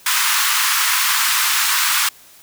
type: high-pass noise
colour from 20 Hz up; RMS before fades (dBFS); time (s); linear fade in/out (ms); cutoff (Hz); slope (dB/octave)
pink; -17; 0.06-2.09; 5; 1000; 48
effects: white hiss -46 dBFS RMS until 2.42 s